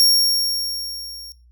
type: tone with level ramp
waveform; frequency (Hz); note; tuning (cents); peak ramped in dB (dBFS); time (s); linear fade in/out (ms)
sawtooth; 5540; F8; -15; -8 to -33; 0-1.32; 0
effects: noise-tail reverb RT60 0.3 s tail -19 dB re dry + added 60 Hz sine -48 dBFS peak until 1.51 s